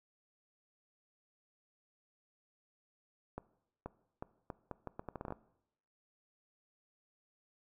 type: accelerating click train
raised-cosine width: 1 ms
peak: -27 dBFS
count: 14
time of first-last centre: 3.38-5.324 s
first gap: 480 ms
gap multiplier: 0.76
effects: noise-tail reverb RT60 0.8 s tail -19 dB re dry